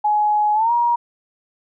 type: tone with pitch glide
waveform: sine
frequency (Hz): 841 to 949.5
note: G#5 to A#5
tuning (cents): +22 to +32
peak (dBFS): -14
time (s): 0.04-0.96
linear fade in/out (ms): 10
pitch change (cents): +210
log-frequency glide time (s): 0.54-0.72
effects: none